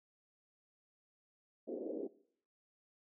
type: band-pass noise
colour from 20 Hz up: pink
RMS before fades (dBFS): -42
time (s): 1.67-2.08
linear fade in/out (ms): 10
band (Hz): 260 to 560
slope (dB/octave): 48
effects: noise-tail reverb RT60 0.6 s tail -20 dB re dry